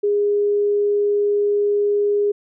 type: tone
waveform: sine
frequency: 410.5 Hz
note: G#4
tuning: 20 cents flat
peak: -15 dBFS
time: 0.03-2.32 s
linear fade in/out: 10 ms
effects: none